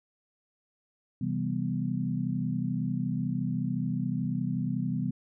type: chord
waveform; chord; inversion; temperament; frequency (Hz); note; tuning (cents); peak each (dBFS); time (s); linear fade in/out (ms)
sine; C major seventh; none; equal; 130.81 / 164.81 / 196 / 246.9; C3 / E3 / G3 / B3; 0 / 0 / 0 / 0; -33; 1.21-5.11; 5
effects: none